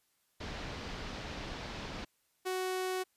pink low-pass noise, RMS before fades -42 dBFS, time 0.4-2.05 s, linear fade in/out 10 ms, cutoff 5100 Hz, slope 24 dB/octave
sawtooth tone, 371.6 Hz, F#4, 7 cents sharp, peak -29 dBFS, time 2.45-3.04 s, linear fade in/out 20 ms
effects white hiss -75 dBFS RMS until 3.16 s + resampled to 32000 Hz

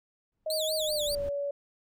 brown noise with exponential growth, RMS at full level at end -39 dBFS, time 0.32-1.29 s, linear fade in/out 2 ms, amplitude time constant 210 ms
sine tone with pitch glide, 627 to 568.4 Hz, D#5 to C#5, +13 to +43 cents, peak -29 dBFS, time 0.46-1.51 s, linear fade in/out 5 ms, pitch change -170 cents, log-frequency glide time 0.79-1.21 s
sawtooth tone with vibrato, 3951 Hz, B7, in tune, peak -28 dBFS, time 0.5-1.15 s, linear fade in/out 2 ms, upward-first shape sine, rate 5.1 Hz, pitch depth 290 cents each way
effects none

